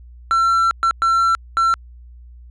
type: tone bursts at uneven times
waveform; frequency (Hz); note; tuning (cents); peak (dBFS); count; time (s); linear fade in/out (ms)
triangle; 1351; E6; +42; -11; 4; 0.31-0.71 / 0.83-0.91 / 1.02-1.35 / 1.57-1.74; 0
effects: added 60 Hz sine -38 dBFS peak until 2.5 s + resampled to 22050 Hz